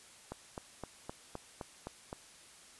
click train, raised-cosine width 1 ms, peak -26 dBFS, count 8, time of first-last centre 0.32-2.129 s, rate 3.87 Hz, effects white hiss -57 dBFS RMS until 2.79 s + resampled to 24000 Hz

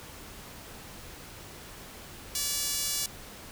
sawtooth tone with high-pass filter, 575 Hz, D5, 37 cents flat, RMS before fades -31 dBFS, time 2.35-3.06 s, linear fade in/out 2 ms, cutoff 5400 Hz, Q 1, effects pink hiss -46 dBFS RMS until 3.51 s

